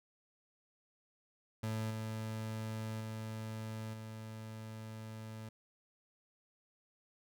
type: tone with level steps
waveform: 30% pulse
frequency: 110 Hz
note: A2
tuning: in tune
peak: -33 / -36 / -38 / -42 dBFS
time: 1.63-5.49 s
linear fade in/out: 5 ms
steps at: 1.9 / 3 / 3.93 s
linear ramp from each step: 10 ms
effects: none